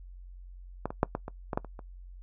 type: clicks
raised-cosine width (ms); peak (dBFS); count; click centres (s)
1; -16 / -22 / -8 / -16 / -23 / -17 / -13 / -29 / -29; 9; 0.856 / 0.905 / 1.031 / 1.151 / 1.281 / 1.532 / 1.575 / 1.647 / 1.792
effects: noise-tail reverb RT60 0.1 s tail -21 dB re dry + added 45 Hz sine -44 dBFS peak until 2.22 s